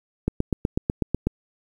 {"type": "click train", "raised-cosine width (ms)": 3, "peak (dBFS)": -8, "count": 9, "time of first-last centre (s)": [0.28, 1.27], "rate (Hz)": 8.08, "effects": ["8-bit"]}